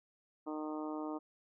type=harmonic tone; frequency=153.6 Hz; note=D#3; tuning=22 cents flat; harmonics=2 / 3 / 4 / 5 / 6 / 7 / 8; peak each=-39 / -47 / -47 / -49 / -49 / -51 / -51 dBFS; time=0.46-1.19 s; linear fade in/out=20 ms; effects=none